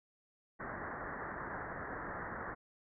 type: low-pass noise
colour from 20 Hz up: white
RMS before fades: -43 dBFS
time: 0.59-2.55 s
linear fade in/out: 20 ms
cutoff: 1900 Hz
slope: 96 dB/octave
effects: none